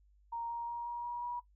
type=tone with pitch steps; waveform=sine; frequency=932.3 / 938.8 / 945.3 / 951.9 / 958.5 / 965.2 Hz; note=A#5 / A#5 / A#5 / A#5 / A#5 / B5; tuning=0 / +12 / +24 / +36 / +48 / -40 cents; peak=-36 dBFS; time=0.32-1.4 s; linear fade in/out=10 ms; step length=180 ms; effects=noise-tail reverb RT60 0.1 s tail -17 dB re dry + added 50 Hz sine -63 dBFS peak until 1.55 s